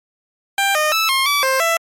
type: tone with pitch steps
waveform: 15% pulse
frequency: 791 / 612 / 1312 / 1069 / 1150 / 528 / 665 Hz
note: G5 / D#5 / E6 / C6 / D6 / C5 / E5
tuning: +15 / -29 / -9 / +37 / -37 / +16 / +15 cents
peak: -8 dBFS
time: 0.58-1.77 s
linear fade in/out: 2 ms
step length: 170 ms
effects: MP3 64 kbps